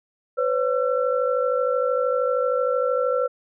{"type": "tone cluster", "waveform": "sine", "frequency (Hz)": [504, 557, 1350], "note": ["B4", "C#5", "E6"], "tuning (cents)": [35, 8, 41], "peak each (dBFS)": [-21, -25, -27], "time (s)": [0.37, 3.28], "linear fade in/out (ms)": 20, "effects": []}